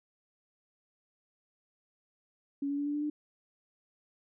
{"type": "tone with pitch steps", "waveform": "sine", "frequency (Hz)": [280.8, 284.2, 287.7, 291.2, 294.8, 298.4], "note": ["C#4", "C#4", "D4", "D4", "D4", "D4"], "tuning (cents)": [22, 43, -36, -15, 7, 28], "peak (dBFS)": -30, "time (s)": [2.62, 3.1], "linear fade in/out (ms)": 5, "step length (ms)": 80, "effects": []}